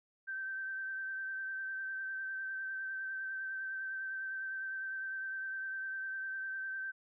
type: tone with vibrato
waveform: sine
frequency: 1554 Hz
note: G6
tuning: 16 cents flat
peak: -37 dBFS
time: 0.27-6.92 s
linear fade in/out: 20 ms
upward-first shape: sine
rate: 9.9 Hz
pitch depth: 19 cents each way
effects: none